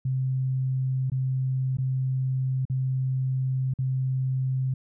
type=tone with dropouts; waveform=sine; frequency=130.81 Hz; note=C3; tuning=in tune; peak=-23 dBFS; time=0.05-4.74 s; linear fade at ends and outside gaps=5 ms; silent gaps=1.1-1.118 / 1.771-1.784 / 2.653-2.698 / 3.738-3.787 s; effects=none